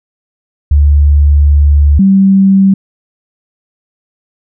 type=tone pair in turn; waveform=sine; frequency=72.6 / 193.82 Hz; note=D2 / G3; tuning=-19 / -19 cents; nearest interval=octave + perfect fourth; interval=1700 cents; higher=second; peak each=-3 dBFS; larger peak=neither; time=0.71-1.99 / 1.99-2.74 s; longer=first; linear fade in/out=5 ms; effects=none